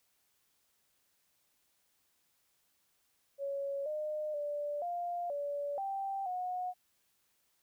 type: tone with pitch steps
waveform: sine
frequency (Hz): 557 / 609 / 585 / 700 / 574 / 783 / 728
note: C#5 / D#5 / D5 / F5 / D5 / G5 / F#5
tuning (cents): +8 / -37 / -7 / +4 / -40 / -2 / -28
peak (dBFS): -34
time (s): 3.38-6.74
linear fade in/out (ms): 50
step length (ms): 480
effects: white hiss -75 dBFS RMS until 7.62 s